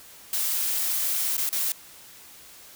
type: noise with dropouts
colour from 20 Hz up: blue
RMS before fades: -26 dBFS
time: 0.33-1.72 s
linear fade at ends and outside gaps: 1 ms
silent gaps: 1.368-1.379 / 1.491-1.528 s
effects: white hiss -48 dBFS RMS until 2.75 s